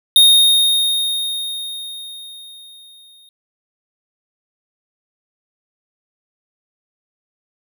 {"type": "tone with exponential decay", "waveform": "square", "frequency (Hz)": 3704, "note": "A#7", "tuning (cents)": -12, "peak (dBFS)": -6, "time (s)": [0.16, 3.29], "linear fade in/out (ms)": 1, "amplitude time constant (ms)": 680, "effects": []}